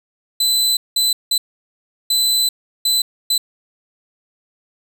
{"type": "tone bursts at uneven times", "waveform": "sawtooth", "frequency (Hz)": 4018, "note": "B7", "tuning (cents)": 29, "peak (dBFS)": -11, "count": 6, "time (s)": [[0.4, 0.77], [0.96, 1.13], [1.31, 1.38], [2.1, 2.49], [2.85, 3.02], [3.3, 3.38]], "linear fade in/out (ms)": 5, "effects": []}